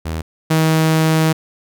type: tone pair in turn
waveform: sawtooth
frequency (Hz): 80.3 / 159.12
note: E2 / D#3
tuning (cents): -45 / +39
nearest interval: octave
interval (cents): 1184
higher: second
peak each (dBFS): -17 / -8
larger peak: second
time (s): 0.05-0.22 / 0.5-1.33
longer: second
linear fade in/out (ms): 10
effects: none

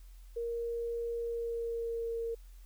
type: tone with pitch glide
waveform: sine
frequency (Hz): 467.9 to 460.7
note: A#4 to A#4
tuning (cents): +6 to -20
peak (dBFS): -33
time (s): 0.36-2.35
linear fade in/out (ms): 10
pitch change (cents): -26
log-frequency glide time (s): 1.2-2.17
effects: added 43 Hz sine -49 dBFS peak until 2.65 s + white hiss -67 dBFS RMS until 2.65 s

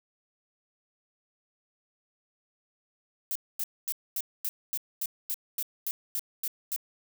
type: noise bursts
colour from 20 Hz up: violet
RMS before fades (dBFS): -31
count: 13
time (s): 3.31-6.762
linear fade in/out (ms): 0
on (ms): 44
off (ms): 240
effects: none

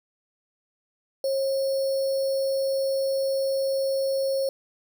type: tone with sample-and-hold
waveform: sine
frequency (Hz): 541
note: C#5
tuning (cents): -42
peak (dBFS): -22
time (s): 1.24-4.49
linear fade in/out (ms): 2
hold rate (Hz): 4900
effects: none

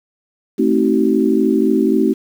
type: chord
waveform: sine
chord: A diminished seventh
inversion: none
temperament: just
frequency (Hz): 220 / 264 / 316.8 / 380.2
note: A3 / C4 / Eb4 / Gb4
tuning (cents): 0 / +16 / +31 / +47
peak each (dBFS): -17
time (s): 0.58-2.14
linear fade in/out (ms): 20
effects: 7-bit

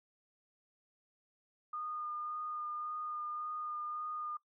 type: tone with vibrato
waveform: sine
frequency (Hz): 1220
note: D#6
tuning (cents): -34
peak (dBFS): -38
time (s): 1.73-4.37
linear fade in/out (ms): 5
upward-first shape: sine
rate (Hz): 1.8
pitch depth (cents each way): 14
effects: noise-tail reverb RT60 0.1 s tail -18 dB re dry

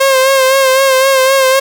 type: tone with vibrato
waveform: sawtooth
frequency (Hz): 532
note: C5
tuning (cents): +29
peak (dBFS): -3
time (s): 0-1.6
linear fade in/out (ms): 10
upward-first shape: sine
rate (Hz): 3.9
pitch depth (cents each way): 41
effects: none

